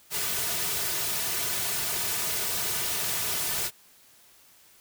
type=noise with comb filter; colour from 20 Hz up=white; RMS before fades=-29 dBFS; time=0.1-3.71 s; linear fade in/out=50 ms; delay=3.7 ms; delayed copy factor=-0.65; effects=white hiss -57 dBFS RMS until 4.8 s